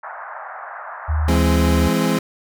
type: band-pass noise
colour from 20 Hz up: pink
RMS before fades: -33 dBFS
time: 0.03-1.38 s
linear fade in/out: 5 ms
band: 650 to 1700 Hz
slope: 48 dB/octave
type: tone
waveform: sine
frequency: 76.9 Hz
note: D#2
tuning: 20 cents flat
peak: -16 dBFS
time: 1.08-1.89 s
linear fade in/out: 20 ms
type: chord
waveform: 30% pulse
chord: E augmented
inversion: none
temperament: equal with one note detuned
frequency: 167.21 / 207.7 / 261.6 Hz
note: E3 / G#3 / B#3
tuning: +25 / 0 / 0 cents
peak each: -18 dBFS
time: 1.28-2.19 s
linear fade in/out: 5 ms
effects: none